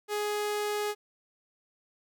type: tone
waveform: sawtooth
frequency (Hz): 417.1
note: G#4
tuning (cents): +7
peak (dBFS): -25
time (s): 0.08-0.95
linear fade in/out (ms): 50
effects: none